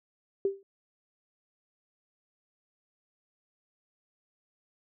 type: tone with exponential decay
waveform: sine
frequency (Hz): 392.7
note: G4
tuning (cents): +3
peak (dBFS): -21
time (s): 0.45-0.63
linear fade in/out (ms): 2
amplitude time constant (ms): 39
effects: none